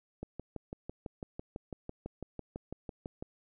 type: click train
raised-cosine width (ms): 2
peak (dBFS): -26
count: 19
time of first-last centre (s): 0.23-3.225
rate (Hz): 6.01
effects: none